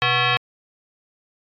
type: tone with frequency modulation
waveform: sine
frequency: 740 Hz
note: F#5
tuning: in tune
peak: -16 dBFS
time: 0.02-0.37 s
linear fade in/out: 0 ms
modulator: 614 Hz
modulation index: 4.6
effects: AAC 48 kbps